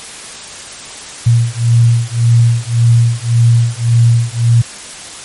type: beating tone pair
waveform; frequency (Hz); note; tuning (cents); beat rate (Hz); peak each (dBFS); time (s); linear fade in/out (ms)
sine; 116.54 / 118.34; A#2 / A#2; 0 / +27; 1.8; -10; 1.26-4.62; 10
effects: white hiss -29 dBFS RMS until 5.24 s + MP3 48 kbps